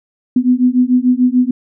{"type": "beating tone pair", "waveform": "sine", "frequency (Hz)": [246.9, 253.7], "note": ["B3", "B3"], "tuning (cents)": [0, 47], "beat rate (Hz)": 6.8, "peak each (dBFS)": -12, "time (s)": [0.36, 1.51], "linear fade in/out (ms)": 5, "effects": []}